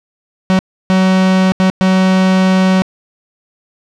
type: tone bursts at uneven times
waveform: 45% pulse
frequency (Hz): 187.7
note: F#3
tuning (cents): +25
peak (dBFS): -8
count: 4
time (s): 0.5-0.59 / 0.9-1.52 / 1.6-1.7 / 1.81-2.82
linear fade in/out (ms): 0
effects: low-pass 5000 Hz 12 dB/octave